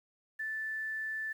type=tone with quantisation; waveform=sine; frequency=1757 Hz; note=A6; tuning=3 cents flat; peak=-34 dBFS; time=0.39-1.33 s; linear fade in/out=10 ms; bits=10; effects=none